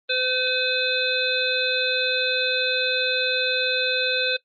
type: harmonic tone with a mistuned harmonic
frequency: 510 Hz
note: C5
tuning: 44 cents flat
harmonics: 1 / 3 / 5 / 7 / 8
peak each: -27 / -27 / -27 / -27 / -27 dBFS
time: 0.09-4.37 s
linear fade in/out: 10 ms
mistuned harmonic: 8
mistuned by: -16 cents
effects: noise-tail reverb RT60 0.1 s tail -19 dB re dry + Opus 32 kbps